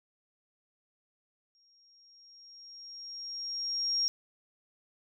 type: tone with exponential growth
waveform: sine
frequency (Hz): 5580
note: F8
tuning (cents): -2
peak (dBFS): -25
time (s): 1.55-4.08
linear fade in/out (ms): 0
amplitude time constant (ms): 550
effects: none